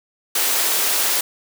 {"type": "high-pass noise", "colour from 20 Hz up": "white", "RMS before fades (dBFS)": -19, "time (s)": [0.35, 1.21], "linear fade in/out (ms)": 5, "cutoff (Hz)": 310, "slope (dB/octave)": 24, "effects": []}